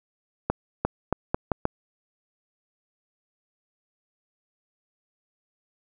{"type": "accelerating click train", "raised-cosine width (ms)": 1, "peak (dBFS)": -8, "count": 6, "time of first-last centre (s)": [0.5, 1.654], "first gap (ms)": 350, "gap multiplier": 0.79, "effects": []}